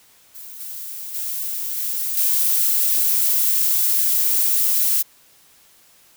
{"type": "noise with level steps", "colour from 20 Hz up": "violet", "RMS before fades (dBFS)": [-37, -32, -26, -24, -18], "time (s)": [0.34, 5.03], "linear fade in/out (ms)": 20, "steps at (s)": [0.6, 1.14, 1.77, 2.17], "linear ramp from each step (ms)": 5, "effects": ["white hiss -53 dBFS RMS until 6.16 s"]}